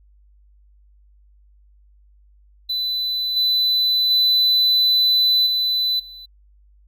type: tone with level steps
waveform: triangle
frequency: 4000 Hz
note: B7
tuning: 21 cents sharp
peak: -19 / -14 / -12 / -16 / -35 dBFS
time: 2.69-6.26 s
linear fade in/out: 10 ms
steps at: 3.36 / 4.1 / 5.46 / 5.99 s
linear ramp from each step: 10 ms
effects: added 50 Hz sine -50 dBFS peak until 6.87 s